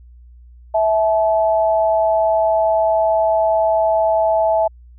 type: tone pair together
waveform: sine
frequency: 653 / 862.3 Hz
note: E5 / A5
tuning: -17 / -35 cents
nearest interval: perfect fourth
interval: 482 cents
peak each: -14 / -18 dBFS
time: 0.74-4.68 s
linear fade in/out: 10 ms
effects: added 60 Hz sine -40 dBFS peak until 4.98 s